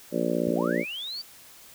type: harmonic tone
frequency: 58.27 Hz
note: A#1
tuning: in tune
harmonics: 3 / 4 / 5 / 6 / 7 / 8 / 9 / 10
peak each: -32 / -30 / -31 / -31 / -35 / -34 / -32 / -31 dBFS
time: 0.11-0.85 s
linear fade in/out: 50 ms
type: linear sweep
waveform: sine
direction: up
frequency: 65.41 to 4699 Hz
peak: -32 dBFS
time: 0.47-1.22 s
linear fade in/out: 10 ms
effects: white hiss -50 dBFS RMS until 1.74 s